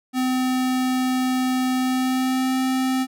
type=tone with pitch glide; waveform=square; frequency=256.1 to 260.1 Hz; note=C4 to C4; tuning=-37 to -10 cents; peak=-20 dBFS; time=0.13-3.07 s; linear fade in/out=50 ms; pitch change=+27 cents; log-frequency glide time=1.76-2.59 s; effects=none